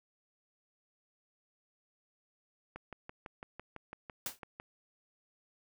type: click train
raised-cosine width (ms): 0.5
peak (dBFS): -29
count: 12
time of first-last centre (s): 2.76-4.599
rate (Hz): 5.98
type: noise with exponential decay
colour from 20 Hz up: white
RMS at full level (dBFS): -34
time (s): 4.26-4.39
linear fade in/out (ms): 1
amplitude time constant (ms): 28
effects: none